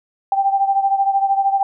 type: beating tone pair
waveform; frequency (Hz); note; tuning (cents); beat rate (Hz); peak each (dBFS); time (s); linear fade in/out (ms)
sine; 784 / 797; G5 / G5; 0 / +28; 13; -15 / -20; 0.32-1.63; 2
effects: none